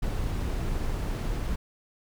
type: noise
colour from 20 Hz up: brown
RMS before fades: -29 dBFS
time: 0.02-1.56 s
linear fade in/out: 10 ms
effects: none